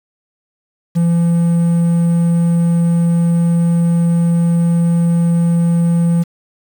triangle tone with quantisation, 169.6 Hz, E3, 50 cents sharp, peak -8 dBFS, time 0.95-6.24 s, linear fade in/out 20 ms, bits 6, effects none

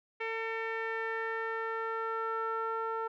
sawtooth tone with low-pass filter sweep, 450 Hz, A4, 39 cents sharp, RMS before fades -35 dBFS, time 0.2-3.08 s, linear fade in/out 10 ms, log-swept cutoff 2200 to 1200 Hz, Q 4.5, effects none

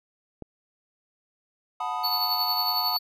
click, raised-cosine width 2 ms, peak -24 dBFS, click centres 0.423 s
triangle chord, B dominant seventh, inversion second, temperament equal with one note detuned, 729.4 / 880 / 987.8 / 1244.5 Hz, F#5 / A5 / B5 / D#6, -25 / 0 / 0 / 0 cents, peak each -31 dBFS, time 1.8-2.97 s, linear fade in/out 5 ms
square tone with tremolo, 4455 Hz, C#8, 8 cents sharp, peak -23 dBFS, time 2.03-2.99 s, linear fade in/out 20 ms, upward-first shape triangle, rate 11 Hz, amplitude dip 55%
effects none

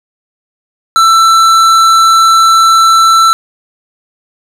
triangle tone with hard clipping, 1333 Hz, E6, 19 cents sharp, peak -5 dBFS, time 0.96-3.33 s, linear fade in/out 0 ms, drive 16 dB, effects none

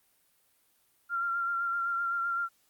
sine tone with vibrato, 1380 Hz, F6, 21 cents flat, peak -28 dBFS, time 1.09-2.49 s, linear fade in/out 50 ms, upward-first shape sine, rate 7.8 Hz, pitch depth 25 cents each way, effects white hiss -69 dBFS RMS until 2.69 s + Opus 32 kbps

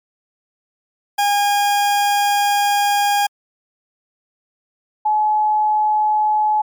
40% pulse / sine tone pair in turn, 815 / 852.1 Hz, G#5 / G#5, -33 / +44 cents, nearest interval minor second, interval 77 cents, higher second, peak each -13 dBFS, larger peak neither, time 1.18-3.27 / 5.05-6.62 s, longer first, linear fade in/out 10 ms, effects MP3 96 kbps

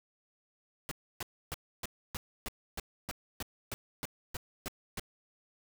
pink noise bursts, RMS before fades -38 dBFS, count 14, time 0.89-4.996 s, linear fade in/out 0 ms, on 24 ms, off 290 ms, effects none

